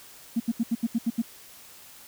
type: tone bursts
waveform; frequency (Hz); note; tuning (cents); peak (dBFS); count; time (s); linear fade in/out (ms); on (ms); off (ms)
sine; 230.7; A#3; -18; -20; 8; 0.36-1.22; 10; 41; 76
effects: tanh soft clip ceiling -16 dBFS + white hiss -49 dBFS RMS until 2.07 s